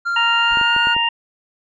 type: tone with pitch glide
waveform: triangle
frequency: 1390 to 1439.8 Hz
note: F6 to F#6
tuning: -9 to -48 cents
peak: -16 dBFS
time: 0.05-0.95 s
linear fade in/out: 20 ms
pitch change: +61 cents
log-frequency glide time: 0.38-0.78 s
type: harmonic tone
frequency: 932.3 Hz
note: A#5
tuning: in tune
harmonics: 1 / 2 / 3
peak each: -20 / -25 / -17 dBFS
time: 0.16-1.09 s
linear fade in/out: 5 ms
type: noise with exponential decay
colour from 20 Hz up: brown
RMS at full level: -34 dBFS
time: 0.51-0.67 s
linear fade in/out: 0 ms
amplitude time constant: 34 ms
type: clicks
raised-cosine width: 2 ms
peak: -18 dBFS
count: 5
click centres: 0.572 / 0.613 / 0.764 / 0.871 / 0.965 s
effects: resampled to 16000 Hz